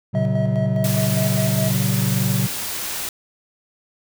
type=chord; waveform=triangle; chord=F# major; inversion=first; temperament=equal with one note detuned; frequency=116.54 / 138.59 / 188.78 Hz; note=A#2 / C#3 / F#3; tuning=0 / 0 / +35 cents; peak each=-20 dBFS; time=0.13-2.48 s; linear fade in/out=20 ms
type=tone with tremolo; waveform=triangle; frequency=640 Hz; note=D#5; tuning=49 cents sharp; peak=-21 dBFS; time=0.15-1.71 s; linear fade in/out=0 ms; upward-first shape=square; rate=4.9 Hz; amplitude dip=55%
type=noise; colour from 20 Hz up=white; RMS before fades=-27 dBFS; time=0.84-3.09 s; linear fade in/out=2 ms
effects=none